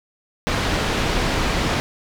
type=low-pass noise; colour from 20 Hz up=pink; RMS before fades=-21 dBFS; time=0.47-1.8 s; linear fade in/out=0 ms; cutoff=4500 Hz; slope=12 dB/octave; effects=none